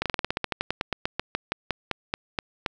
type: slowing click train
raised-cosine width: 0.3 ms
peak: -9 dBFS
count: 23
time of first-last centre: 0.02-2.662 s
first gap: 37 ms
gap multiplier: 1.1
effects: none